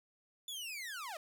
sawtooth linear sweep, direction down, 3520 to 587.3 Hz, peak -38 dBFS, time 0.48-1.17 s, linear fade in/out 2 ms, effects none

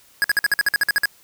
square tone bursts, 1661.2 Hz, G#6, in tune, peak -15 dBFS, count 12, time 0.22-1.056 s, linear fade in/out 0 ms, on 22 ms, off 52 ms, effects white hiss -53 dBFS RMS until 1.23 s

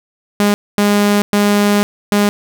sawtooth tone bursts at uneven times, 205.1 Hz, G#3, 21 cents flat, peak -6 dBFS, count 4, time 0.4-0.54 / 0.78-1.22 / 1.33-1.83 / 2.12-2.29 s, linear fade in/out 0 ms, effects none

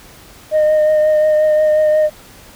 sine tone with vibrato, 614 Hz, D#5, 23 cents flat, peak -7 dBFS, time 0.51-2.1 s, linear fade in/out 50 ms, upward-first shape triangle, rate 5.6 Hz, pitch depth 19 cents each way, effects tanh soft clip ceiling -8 dBFS + pink hiss -41 dBFS RMS until 2.55 s

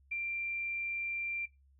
sine tone, 2367 Hz, D7, 13 cents sharp, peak -33 dBFS, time 0.11-1.46 s, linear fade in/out 10 ms, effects noise-tail reverb RT60 0.2 s tail -21 dB re dry + added 68 Hz sine -62 dBFS peak until 1.79 s

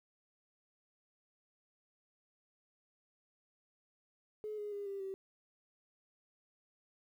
triangle tone with pitch steps, 426.1 / 415.6 / 405.5 / 395.5 / 385.8 Hz, G#4 / G#4 / G#4 / G4 / G4, +44 / +1 / -41 / +15 / -28 cents, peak -35 dBFS, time 4.44-5.14 s, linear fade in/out 0 ms, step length 140 ms, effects tanh soft clip ceiling -37 dBFS + 12-bit

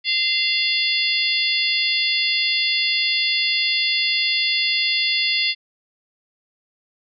harmonic tone with a mistuned harmonic, 690 Hz, F5, 21 cents flat, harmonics 3 / 4 / 5 / 6 / 7, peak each -24 / -24 / -24 / -24 / -24 dBFS, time 0.04-5.55 s, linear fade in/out 50 ms, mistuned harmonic 6, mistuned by +85 cents, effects none

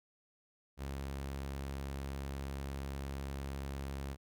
sawtooth tone, 68.6 Hz, C#2, 17 cents flat, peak -35 dBFS, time 0.77-4.17 s, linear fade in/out 50 ms, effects none

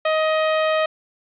sawtooth tone, 628 Hz, D#5, 16 cents sharp, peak -13 dBFS, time 0.05-0.86 s, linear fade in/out 5 ms, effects resampled to 8000 Hz + 9-bit

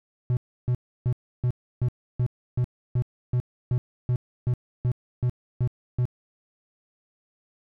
triangle tone bursts, 123.7 Hz, B2, 3 cents sharp, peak -18 dBFS, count 16, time 0.3-6.054 s, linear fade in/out 0 ms, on 69 ms, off 310 ms, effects none

